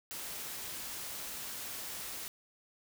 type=noise; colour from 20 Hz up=white; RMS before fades=-42 dBFS; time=0.11-2.28 s; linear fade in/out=0 ms; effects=none